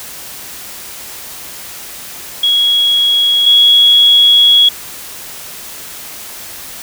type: tone pair in turn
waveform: sine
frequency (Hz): 3322 / 3337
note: G#7 / G#7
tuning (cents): 0 / +8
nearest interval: unison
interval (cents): 8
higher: second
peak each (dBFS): -8 / -4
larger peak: second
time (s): 2.43-3.46 / 3.46-4.69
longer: second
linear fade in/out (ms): 5
effects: white hiss -29 dBFS RMS until 6.82 s